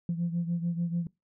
sine beating tone pair, 169.8 / 176.6 Hz, F3 / F3, -48 / +20 cents, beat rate 6.8 Hz, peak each -28 / -32 dBFS, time 0.09-1.07 s, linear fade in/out 2 ms, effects noise-tail reverb RT60 0.2 s tail -21 dB re dry + tanh soft clip ceiling -22 dBFS

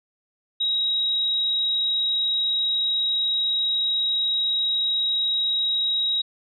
sine tone, 3817 Hz, A#7, 40 cents sharp, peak -20 dBFS, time 0.6-6.22 s, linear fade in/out 10 ms, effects none

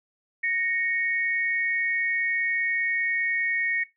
sine tone pair together, 1864.7 / 2215 Hz, A#6 / C#7, 0 / -2 cents, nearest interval minor third, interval 298 cents, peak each -26 dBFS, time 0.43-3.84 s, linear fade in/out 10 ms, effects noise-tail reverb RT60 0.2 s tail -18 dB re dry

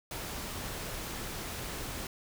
pink noise, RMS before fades -39 dBFS, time 0.11-2.07 s, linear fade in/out 2 ms, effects none

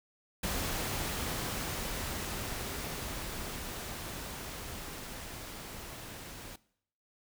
pink noise with level ramp, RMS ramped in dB -34 to -46 dBFS, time 0.43-6.56 s, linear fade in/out 5 ms, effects noise-tail reverb RT60 0.7 s tail -21 dB re dry

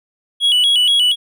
triangle tone with vibrato, 3136 Hz, G7, in tune, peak -9 dBFS, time 0.4-1.16 s, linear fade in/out 50 ms, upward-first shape square, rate 4.2 Hz, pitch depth 100 cents each way, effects none

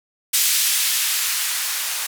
violet noise with band-pass filter sweep, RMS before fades -21 dBFS, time 0.33-2.07 s, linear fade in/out 10 ms, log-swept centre 2800 to 1000 Hz, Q 0.75, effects none

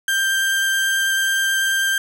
35% pulse tone with vibrato, 1579 Hz, G6, 12 cents sharp, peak -15 dBFS, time 0.08-1.98 s, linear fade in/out 2 ms, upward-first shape triangle, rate 9.2 Hz, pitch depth 9 cents each way, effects none

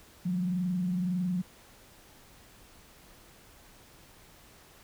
sine tone with frequency modulation, 180.4 Hz, F#3, 44 cents flat, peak -27 dBFS, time 0.25-1.42 s, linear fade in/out 10 ms, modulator 21.8 Hz, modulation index 0.4, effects pink hiss -56 dBFS RMS until 4.83 s

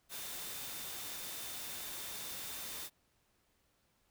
sine tone in noise, 3596 Hz, A7, 37 cents sharp, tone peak -53 dBFS, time 0.09-2.9 s, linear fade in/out 50 ms, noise white, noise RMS -44 dBFS, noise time 0.09-2.9 s, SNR -12 dB, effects pink hiss -75 dBFS RMS until 4.1 s

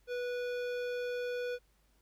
sine tone with hard clipping, 490.5 Hz, B4, 12 cents flat, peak -36 dBFS, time 0.07-1.59 s, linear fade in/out 50 ms, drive 15 dB, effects added 50 Hz sine -68 dBFS peak until 2.01 s + pink hiss -73 dBFS RMS until 2.01 s

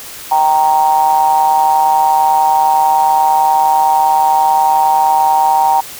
triangle ring-modulated tone, 75.5 Hz, D2, 48 cents sharp, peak -3 dBFS, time 0.31-5.81 s, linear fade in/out 10 ms, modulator 855 Hz, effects white hiss -30 dBFS RMS until 5.99 s

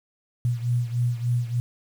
sine beating tone pair, 120 / 123.4 Hz, B2 / B2, -49 / -1 cents, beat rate 3.4 Hz, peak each -23 / -27 dBFS, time 0.45-1.6 s, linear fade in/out 0 ms, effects 8-bit

